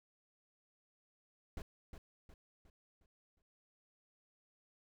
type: noise with echo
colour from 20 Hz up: brown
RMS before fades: -43 dBFS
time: 1.57-1.62 s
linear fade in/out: 2 ms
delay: 360 ms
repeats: 5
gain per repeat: -7 dB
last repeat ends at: 3.42 s
effects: none